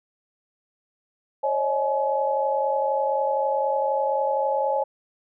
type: tone cluster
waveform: sine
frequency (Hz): 545 / 596 / 629 / 849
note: C#5 / D5 / D#5 / G#5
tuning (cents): -29 / +25 / +19 / +38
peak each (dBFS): -24 / -31 / -31 / -24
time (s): 1.43-4.84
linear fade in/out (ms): 10
effects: none